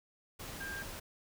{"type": "tone in noise", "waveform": "sine", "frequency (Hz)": 1600, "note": "G6", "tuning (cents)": 35, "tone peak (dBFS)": -40, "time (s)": [0.6, 0.83], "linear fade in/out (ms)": 10, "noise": "pink", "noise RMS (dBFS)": -45, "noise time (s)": [0.39, 1], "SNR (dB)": 2, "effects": []}